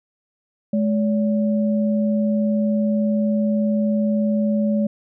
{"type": "tone pair together", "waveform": "sine", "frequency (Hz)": [211.7, 570], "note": ["G#3", "C#5"], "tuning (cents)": [33, 48], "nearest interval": "octave + perfect fourth", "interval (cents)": 1715, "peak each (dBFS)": [-17, -25], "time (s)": [0.73, 4.87], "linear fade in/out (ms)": 5, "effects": []}